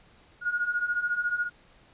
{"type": "beating tone pair", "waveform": "sine", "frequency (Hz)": [1429, 1443], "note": ["F6", "F#6"], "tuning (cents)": [39, -44], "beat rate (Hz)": 14, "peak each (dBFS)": [-31, -27], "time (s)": [0.41, 1.5], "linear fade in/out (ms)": 50, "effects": ["pink hiss -58 dBFS RMS until 1.93 s", "resampled to 8000 Hz"]}